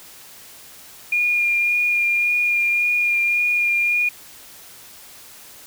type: tone with vibrato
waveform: sine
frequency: 2420 Hz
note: D#7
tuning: 49 cents flat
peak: -16 dBFS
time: 1.12-4.09 s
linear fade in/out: 5 ms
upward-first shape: sine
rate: 1.8 Hz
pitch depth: 14 cents each way
effects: white hiss -43 dBFS RMS until 5.66 s